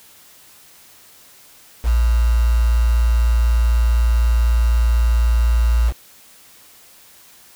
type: tone with quantisation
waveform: sine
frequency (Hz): 58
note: A#1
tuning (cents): -8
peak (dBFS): -12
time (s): 1.83-5.93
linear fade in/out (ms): 50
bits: 5
effects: white hiss -47 dBFS RMS until 7.55 s